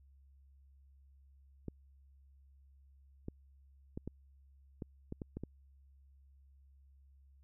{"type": "clicks", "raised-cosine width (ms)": 3, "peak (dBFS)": -28, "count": 9, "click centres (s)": [1.683, 3.284, 3.975, 4.076, 4.822, 5.124, 5.218, 5.37, 5.436], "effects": ["added 68 Hz sine -60 dBFS peak until 7.43 s"]}